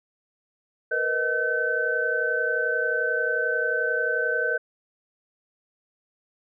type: tone cluster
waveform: sine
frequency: 467.1 / 498.4 / 625 / 1528 Hz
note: A#4 / B4 / D#5 / G6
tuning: +3 / +16 / +8 / -45 cents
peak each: -29 / -30 / -31 / -24 dBFS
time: 0.91-4.58 s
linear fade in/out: 10 ms
effects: none